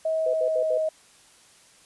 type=tone with pitch glide; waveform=sine; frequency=639 to 629.8 Hz; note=D#5 to D#5; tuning=+46 to +21 cents; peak=-22 dBFS; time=0.05-0.89 s; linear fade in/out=5 ms; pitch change=-25 cents; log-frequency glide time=0.27-0.77 s
type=tone bursts; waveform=sine; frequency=507 Hz; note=B4; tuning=45 cents sharp; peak=-24 dBFS; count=4; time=0.26-0.777 s; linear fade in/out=5 ms; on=76 ms; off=71 ms
effects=white hiss -55 dBFS RMS until 1.85 s + resampled to 24000 Hz